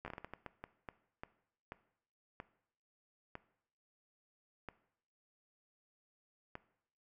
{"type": "slowing click train", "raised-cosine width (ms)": 0.5, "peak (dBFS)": -29, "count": 17, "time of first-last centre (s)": [0.05, 6.554], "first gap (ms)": 12, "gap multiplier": 1.4, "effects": ["noise-tail reverb RT60 0.7 s tail -17 dB re dry"]}